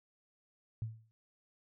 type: tone with exponential decay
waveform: sine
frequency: 111.4 Hz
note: A2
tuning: 22 cents sharp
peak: -32 dBFS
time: 0.82-1.11 s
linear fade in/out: 0 ms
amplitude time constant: 61 ms
effects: none